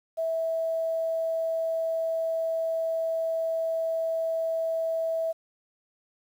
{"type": "tone", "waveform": "sine", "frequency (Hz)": 653, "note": "E5", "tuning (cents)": -17, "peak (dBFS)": -25, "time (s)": [0.17, 5.33], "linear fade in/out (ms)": 20, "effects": ["9-bit"]}